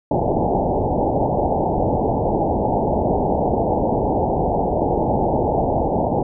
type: low-pass noise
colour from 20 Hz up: white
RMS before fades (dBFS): -19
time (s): 0.11-6.23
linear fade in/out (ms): 5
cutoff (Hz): 880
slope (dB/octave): 96
effects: none